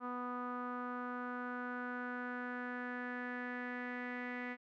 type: tone with low-pass filter sweep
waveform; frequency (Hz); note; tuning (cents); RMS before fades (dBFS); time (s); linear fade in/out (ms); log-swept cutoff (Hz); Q
sawtooth; 246.9; B3; 0; -42; 0-4.57; 50; 1200 to 2000; 5.7
effects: none